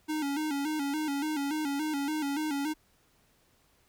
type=tone with vibrato; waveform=square; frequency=294.3 Hz; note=D4; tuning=4 cents sharp; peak=-30 dBFS; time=0.08-2.74 s; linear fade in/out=20 ms; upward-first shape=square; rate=3.5 Hz; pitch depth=83 cents each way; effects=pink hiss -67 dBFS RMS until 3.88 s